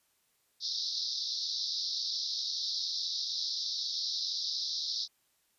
white band-pass noise, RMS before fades -35 dBFS, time 0.6-5.08 s, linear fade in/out 50 ms, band 3700 to 5500 Hz, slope 96 dB/octave, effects white hiss -73 dBFS RMS until 5.58 s + resampled to 32000 Hz

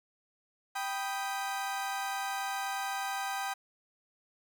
30% pulse chord, G augmented, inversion none, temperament equal, 784 / 987.8 / 1244.5 Hz, G5 / B5 / D#6, 0 / 0 / 0 cents, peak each -32 / -38 / -38 dBFS, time 0.75-3.54 s, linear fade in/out 10 ms, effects none

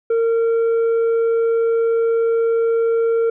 sine tone with tanh clipping, 458.4 Hz, A#4, 29 cents flat, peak -15 dBFS, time 0.1-3.3 s, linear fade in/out 5 ms, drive 4 dB, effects none

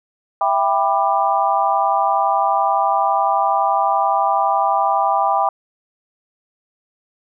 sine chord, E minor seventh, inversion none, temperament just, 659.3 / 791.1 / 988.9 / 1186.7 Hz, E5 / G5 / B5 / D6, 0 / +16 / +2 / +18 cents, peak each -22 / -17 / -20 / -21 dBFS, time 0.41-5.49 s, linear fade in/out 2 ms, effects none

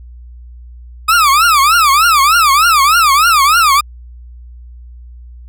40% pulse tone with vibrato, 1237 Hz, D#6, 10 cents flat, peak -6 dBFS, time 1.08-3.81 s, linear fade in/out 10 ms, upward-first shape triangle, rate 3.3 Hz, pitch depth 260 cents each way, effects added 60 Hz sine -31 dBFS peak until 5.48 s

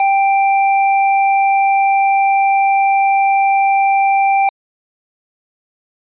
sine tone with tanh clipping, 786 Hz, G5, 4 cents sharp, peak -12 dBFS, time 0-4.49 s, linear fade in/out 2 ms, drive 18 dB, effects resampled to 8000 Hz

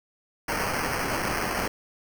white noise with sample-and-hold, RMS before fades -28 dBFS, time 0.48-1.68 s, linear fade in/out 5 ms, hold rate 3675 Hz, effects none

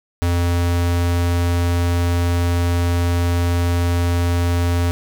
square tone, 86.8 Hz, F2, 10 cents flat, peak -16 dBFS, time 0.22-4.91 s, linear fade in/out 0 ms, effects none

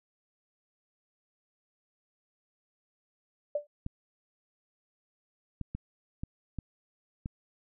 sine tone with exponential decay, 587.3 Hz, D5, in tune, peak -24 dBFS, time 3.55-3.67 s, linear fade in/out 5 ms, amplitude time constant 24 ms
clicks, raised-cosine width 5 ms, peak -23 dBFS, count 6, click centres 3.864 / 5.613 / 5.75 / 6.235 / 6.587 / 7.259 s
effects none

